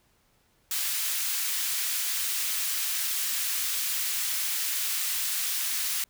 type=high-pass noise; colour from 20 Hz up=white; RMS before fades=-29 dBFS; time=0.71-6.04 s; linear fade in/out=2 ms; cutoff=1700 Hz; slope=12 dB/octave; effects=pink hiss -67 dBFS RMS until 6.09 s